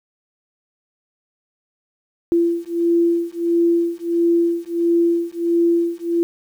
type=beating tone pair; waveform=sine; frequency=339.2 / 340.7 Hz; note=E4 / F4; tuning=+50 / -43 cents; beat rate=1.5 Hz; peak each=-18 dBFS; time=2.32-6.23 s; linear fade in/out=0 ms; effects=8-bit